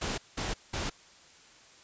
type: noise bursts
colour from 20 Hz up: pink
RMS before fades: -33 dBFS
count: 3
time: 0.01-0.9 s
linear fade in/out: 10 ms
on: 170 ms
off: 190 ms
effects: white hiss -56 dBFS RMS until 1.83 s + resampled to 16000 Hz